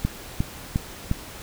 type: click train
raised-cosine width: 5 ms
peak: -9 dBFS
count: 4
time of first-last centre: 0.05-1.114 s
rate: 2.82 Hz
effects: pink hiss -40 dBFS RMS until 1.42 s